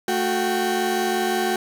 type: tone cluster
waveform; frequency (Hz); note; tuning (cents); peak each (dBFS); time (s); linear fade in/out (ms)
30% pulse; 221.6 / 365.1 / 776; A3 / F#4 / G5; +13 / -23 / -18; -25 / -20 / -23; 0.08-1.56; 2
effects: none